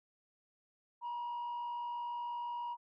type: tone with frequency modulation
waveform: sine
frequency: 957 Hz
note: A#5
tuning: 45 cents sharp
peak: -35 dBFS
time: 1.01-2.77 s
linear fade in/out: 50 ms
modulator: 54 Hz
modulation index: 0.32
effects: tanh soft clip ceiling -36 dBFS